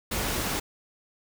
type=noise; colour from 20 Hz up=pink; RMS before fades=-29 dBFS; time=0.11-0.6 s; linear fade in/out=10 ms; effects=none